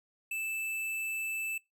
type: tone with hard clipping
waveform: sine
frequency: 2637 Hz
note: E7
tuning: in tune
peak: -34 dBFS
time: 0.31-1.58 s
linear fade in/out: 5 ms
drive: 17 dB
effects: noise-tail reverb RT60 0.2 s tail -23 dB re dry